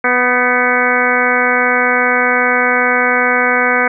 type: harmonic tone with a mistuned harmonic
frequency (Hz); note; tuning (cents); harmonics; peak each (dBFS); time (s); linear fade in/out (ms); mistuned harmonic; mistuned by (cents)
247.5; B3; +4; 1 / 2 / 3 / 4 / 5 / 6 / 7 / 8 / 9; -22 / -18 / -20 / -22 / -19 / -16 / -22 / -19 / -18; 0.04-3.88; 5; 6; +35
effects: none